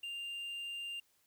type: tone with quantisation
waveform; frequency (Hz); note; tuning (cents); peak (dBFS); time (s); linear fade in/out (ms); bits
triangle; 2794; F7; 0; -38; 0.03-1; 5; 11
effects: white hiss -73 dBFS RMS until 1.26 s